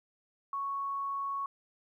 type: tone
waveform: sine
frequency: 1108.7 Hz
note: C#6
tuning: in tune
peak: -32 dBFS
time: 0.53-1.46 s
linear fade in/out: 2 ms
effects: 12-bit